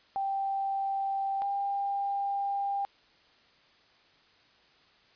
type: tone pair in turn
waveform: sine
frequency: 784 / 797.7 Hz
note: G5 / G5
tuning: 0 / +30 cents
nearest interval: unison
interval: 30 cents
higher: second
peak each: -28 / -28 dBFS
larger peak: neither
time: 0.16-1.42 / 1.42-2.85 s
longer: second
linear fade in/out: 0 ms
effects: white hiss -62 dBFS RMS until 5.15 s + resampled to 11025 Hz